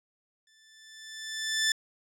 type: tone with exponential growth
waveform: 15% pulse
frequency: 1760 Hz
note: A6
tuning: in tune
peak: -16 dBFS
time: 0.47-1.72 s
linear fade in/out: 2 ms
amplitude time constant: 270 ms
effects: low-pass 12000 Hz 12 dB/octave